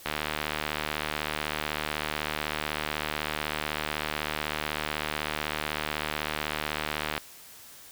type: click train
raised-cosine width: 0.3 ms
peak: -12 dBFS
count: 542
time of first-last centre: 0.06-7.178 s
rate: 76 Hz
effects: white hiss -49 dBFS RMS until 7.91 s